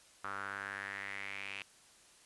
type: tone with band-pass filter sweep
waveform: sawtooth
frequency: 99.1 Hz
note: G2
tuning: 19 cents sharp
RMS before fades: -43 dBFS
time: 0.24-1.62 s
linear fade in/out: 0 ms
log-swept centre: 1300 to 2600 Hz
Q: 5.2
effects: white hiss -62 dBFS RMS until 2.25 s + resampled to 24000 Hz